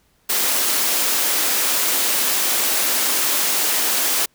white high-pass noise, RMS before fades -19 dBFS, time 0.29-4.26 s, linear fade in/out 10 ms, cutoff 230 Hz, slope 24 dB/octave, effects pink hiss -61 dBFS RMS until 4.34 s

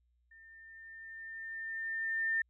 sine tone with level ramp, 1803 Hz, A6, 42 cents sharp, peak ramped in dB -55 to -28 dBFS, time 0.31-2.42 s, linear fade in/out 5 ms, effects added 60 Hz sine -70 dBFS peak until 2.49 s

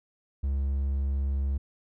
triangle tone, 68.7 Hz, C#2, 15 cents flat, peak -23 dBFS, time 0.43-1.58 s, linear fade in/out 10 ms, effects none

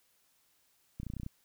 clicks, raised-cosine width 5 ms, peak -27 dBFS, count 9, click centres 1 / 1.032 / 1.067 / 1.101 / 1.137 / 1.167 / 1.199 / 1.233 / 1.264 s, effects white hiss -71 dBFS RMS until 1.44 s

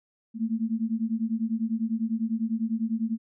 sine beating tone pair, 220 / 230 Hz, A3 / A#3, 0 / -23 cents, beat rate 10 Hz, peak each -28 dBFS, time 0.34-3.18 s, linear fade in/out 50 ms, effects none

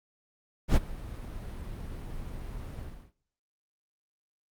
brown noise with ADSR envelope, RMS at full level -19 dBFS, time 0.68-3.12 s, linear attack 83 ms, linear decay 22 ms, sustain -20 dB, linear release 330 ms, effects noise-tail reverb RT60 0.6 s tail -20 dB re dry + Opus 48 kbps

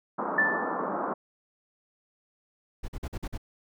white band-pass noise, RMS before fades -31 dBFS, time 0.18-1.14 s, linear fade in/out 10 ms, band 180 to 1300 Hz, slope 48 dB/octave
sine tone with exponential decay, 1760 Hz, A6, in tune, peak -18 dBFS, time 0.38-0.94 s, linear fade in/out 5 ms, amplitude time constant 120 ms
brown noise bursts, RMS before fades -33 dBFS, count 6, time 2.83-3.378 s, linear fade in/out 10 ms, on 53 ms, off 46 ms
effects none

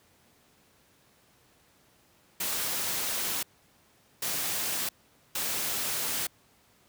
white noise bursts at uneven times, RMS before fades -31 dBFS, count 3, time 2.4-3.43 / 4.22-4.89 / 5.35-6.27 s, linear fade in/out 5 ms, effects pink hiss -63 dBFS RMS until 6.88 s + high-pass 80 Hz 12 dB/octave

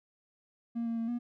triangle tone with pitch steps, 233.1 / 230.3 / 228.4 / 239.9 Hz, A#3 / A#3 / A#3 / A#3, 0 / -21 / -35 / +50 cents, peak -28 dBFS, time 0.75-1.19 s, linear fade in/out 20 ms, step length 110 ms, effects tanh soft clip ceiling -25 dBFS

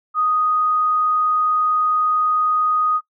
sine tone, 1244.5 Hz, D#6, in tune, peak -15 dBFS, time 0.14-3.01 s, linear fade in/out 50 ms, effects noise-tail reverb RT60 0.1 s tail -20 dB re dry

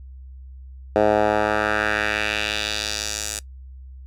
10% pulse tone with band-pass filter sweep, 105.9 Hz, G#2, 34 cents sharp, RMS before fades -22 dBFS, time 0.96-3.39 s, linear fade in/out 0 ms, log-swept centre 610 to 8000 Hz, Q 1.7, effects noise-tail reverb RT60 0.1 s tail -20 dB re dry + added 65 Hz sine -37 dBFS peak until 4.06 s

